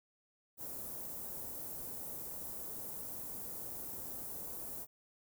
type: band-stop noise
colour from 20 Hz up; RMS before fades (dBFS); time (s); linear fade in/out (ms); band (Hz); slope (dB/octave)
white; -44; 0.57-4.87; 50; 650 to 13000; 12
effects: none